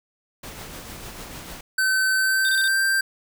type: noise with tremolo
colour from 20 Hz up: pink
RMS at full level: -36 dBFS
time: 0.43-1.61 s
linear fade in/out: 5 ms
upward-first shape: triangle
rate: 6.7 Hz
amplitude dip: 40%
type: tone with pitch glide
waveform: square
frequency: 1532 to 1572.3 Hz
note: G6 to G6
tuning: -40 to +5 cents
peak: -19 dBFS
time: 1.78-3.01 s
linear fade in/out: 5 ms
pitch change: +45 cents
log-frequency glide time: 2.14-2.81 s
type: tone bursts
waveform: square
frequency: 3663 Hz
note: A#7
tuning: 31 cents flat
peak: -26 dBFS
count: 4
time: 2.45-2.677 s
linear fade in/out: 0 ms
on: 38 ms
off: 25 ms
effects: none